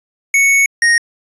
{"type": "tone pair in turn", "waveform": "square", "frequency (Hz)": [2217, 1864.3], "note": ["C#7", "A#6"], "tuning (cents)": [0, 0], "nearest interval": "minor third", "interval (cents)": 300, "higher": "first", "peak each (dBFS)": -9, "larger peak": "neither", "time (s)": [[0.34, 0.66], [0.82, 0.98]], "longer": "first", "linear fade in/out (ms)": 2, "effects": ["resampled to 24000 Hz"]}